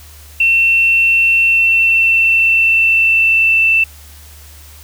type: tone with pitch glide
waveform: sine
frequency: 2700 to 2666 Hz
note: E7 to E7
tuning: +41 to +19 cents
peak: -8 dBFS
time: 0.4-3.84 s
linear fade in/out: 5 ms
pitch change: -22 cents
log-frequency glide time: 1.48-3.61 s
effects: added 74 Hz sine -37 dBFS peak until 4.83 s + white hiss -41 dBFS RMS until 4.83 s